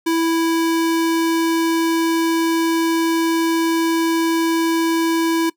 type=tone; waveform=square; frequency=329.6 Hz; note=E4; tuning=in tune; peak=-16 dBFS; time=0.06-5.5 s; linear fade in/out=10 ms; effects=noise-tail reverb RT60 0.1 s tail -20 dB re dry